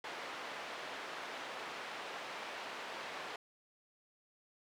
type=band-pass noise; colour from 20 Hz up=pink; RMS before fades=-45 dBFS; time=0.04-3.36 s; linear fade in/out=2 ms; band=550 to 3100 Hz; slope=12 dB/octave; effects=none